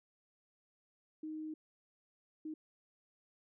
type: tone bursts at uneven times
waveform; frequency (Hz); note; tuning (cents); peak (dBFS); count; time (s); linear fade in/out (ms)
sine; 311.3; D#4; +1; -40; 2; 1.23-1.54 / 2.45-2.54; 5
effects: none